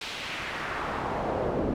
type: noise with band-pass filter sweep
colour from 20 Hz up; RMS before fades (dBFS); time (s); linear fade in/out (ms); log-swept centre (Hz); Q
brown; -31; 0.01-1.74; 5; 3800 to 410; 1.4
effects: none